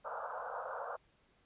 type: band-pass noise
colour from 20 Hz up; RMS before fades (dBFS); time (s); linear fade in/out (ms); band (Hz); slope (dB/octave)
pink; -42; 0.04-0.97; 20; 480 to 1500; 96
effects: pink hiss -71 dBFS RMS until 1.45 s + resampled to 8000 Hz